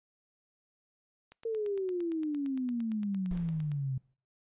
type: click train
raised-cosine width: 0.2 ms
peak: -33 dBFS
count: 22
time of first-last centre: 1.32-3.717 s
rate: 8.76 Hz
type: exponential sweep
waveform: sine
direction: down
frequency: 460.3 to 128.4 Hz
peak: -30 dBFS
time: 1.45-3.98 s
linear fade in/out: 5 ms
type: noise with exponential decay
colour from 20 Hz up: brown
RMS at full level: -41 dBFS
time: 3.31-4.14 s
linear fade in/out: 0 ms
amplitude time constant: 180 ms
effects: noise-tail reverb RT60 0.4 s tail -26 dB re dry + resampled to 8000 Hz